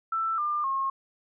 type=tone with pitch steps; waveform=sine; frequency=1329 / 1197.8 / 1079.5 Hz; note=E6 / D6 / C#6; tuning=+14 / +34 / -46 cents; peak=-25 dBFS; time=0.12-0.9 s; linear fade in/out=5 ms; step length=260 ms; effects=none